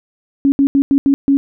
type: tone bursts at uneven times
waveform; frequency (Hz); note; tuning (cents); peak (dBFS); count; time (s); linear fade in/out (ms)
sine; 277.2; C#4; 0; -8; 6; 0.45-0.52 / 0.59-0.67 / 0.75-0.82 / 0.91-0.98 / 1.06-1.14 / 1.28-1.37; 0
effects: none